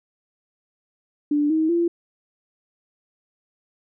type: tone with pitch steps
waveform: sine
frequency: 293.7 / 316.6 / 341.3 Hz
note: D4 / D#4 / F4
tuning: 0 / +30 / -40 cents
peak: -17 dBFS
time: 1.31-1.88 s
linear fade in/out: 5 ms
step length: 190 ms
effects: none